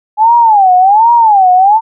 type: tone with vibrato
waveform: sine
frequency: 830.6 Hz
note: G#5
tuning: in tune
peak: -3 dBFS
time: 0.17-1.81 s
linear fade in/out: 50 ms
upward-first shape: sine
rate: 1.3 Hz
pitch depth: 230 cents each way
effects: none

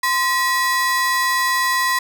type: ring-modulated tone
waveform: 45% pulse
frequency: 1480 Hz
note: F#6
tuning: in tune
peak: -13 dBFS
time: 0.03-1.99 s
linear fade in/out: 5 ms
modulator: 444 Hz
effects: none

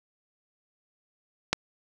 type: click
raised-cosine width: 0.2 ms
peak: -5 dBFS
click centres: 1.53 s
effects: none

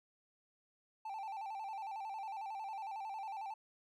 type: tone with vibrato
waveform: triangle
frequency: 830 Hz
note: G#5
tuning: 1 cent flat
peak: -39 dBFS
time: 1.05-3.54 s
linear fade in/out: 5 ms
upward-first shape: square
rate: 11 Hz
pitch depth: 98 cents each way
effects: none

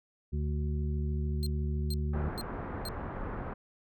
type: harmonic tone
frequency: 73.9 Hz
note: D2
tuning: 11 cents sharp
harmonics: 1 / 2 / 3 / 5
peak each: -30 / -36 / -40 / -44 dBFS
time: 0.32-2.3 s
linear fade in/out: 20 ms
type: tone bursts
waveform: sawtooth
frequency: 4186 Hz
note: C8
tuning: in tune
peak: -35 dBFS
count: 4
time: 1.43-2.886 s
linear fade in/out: 0 ms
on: 34 ms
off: 440 ms
type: low-pass noise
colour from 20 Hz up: pink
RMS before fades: -38 dBFS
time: 2.13-3.54 s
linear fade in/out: 10 ms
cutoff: 1500 Hz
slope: 24 dB/octave
effects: none

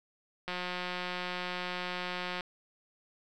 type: click train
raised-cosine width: 0.3 ms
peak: -20 dBFS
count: 348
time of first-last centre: 0.48-2.408 s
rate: 180 Hz
effects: none

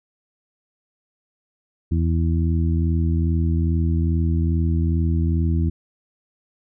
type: harmonic tone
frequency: 82.41 Hz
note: E2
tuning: in tune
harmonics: 1 / 2 / 3 / 4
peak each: -18 / -24 / -28 / -30 dBFS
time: 1.91-5.7 s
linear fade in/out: 10 ms
effects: none

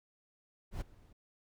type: noise with ADSR envelope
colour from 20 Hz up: brown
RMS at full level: -36 dBFS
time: 0.71-1.13 s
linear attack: 100 ms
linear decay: 14 ms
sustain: -23 dB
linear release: 7 ms
effects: none

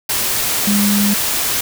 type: tone in noise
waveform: sine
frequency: 203.9 Hz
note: G#3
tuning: 32 cents flat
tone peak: -13 dBFS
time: 0.67-1.14 s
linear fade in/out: 5 ms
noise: white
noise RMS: -18 dBFS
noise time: 0.09-1.61 s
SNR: +2 dB
effects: none

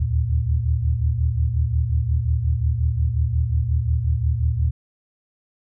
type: tone cluster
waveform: sine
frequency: 73.8 / 79.4 / 115.7 Hz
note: D2 / D#2 / A#2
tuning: +9 / +36 / -13 cents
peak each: -22 dBFS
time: 0-4.71 s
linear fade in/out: 10 ms
effects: none

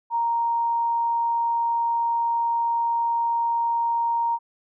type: tone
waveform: sine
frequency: 932.3 Hz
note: A#5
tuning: in tune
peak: -20 dBFS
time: 0.1-4.39 s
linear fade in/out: 50 ms
effects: none

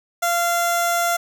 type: tone with notch filter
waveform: 15% pulse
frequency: 690 Hz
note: F5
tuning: 21 cents flat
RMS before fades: -20 dBFS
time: 0.22-1.17 s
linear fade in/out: 10 ms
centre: 2500 Hz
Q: 1.2
effects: none

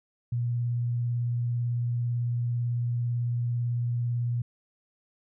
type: tone with vibrato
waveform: sine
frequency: 120 Hz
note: B2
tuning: 49 cents flat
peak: -25 dBFS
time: 0.32-4.42 s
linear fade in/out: 5 ms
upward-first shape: sine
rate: 18 Hz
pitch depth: 14 cents each way
effects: none

